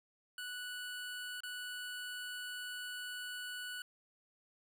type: tone with dropouts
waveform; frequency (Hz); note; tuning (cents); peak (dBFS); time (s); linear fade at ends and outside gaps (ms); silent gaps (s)
25% pulse; 1478; F#6; -2; -38; 0.38-3.82; 2; 1.405-1.434
effects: none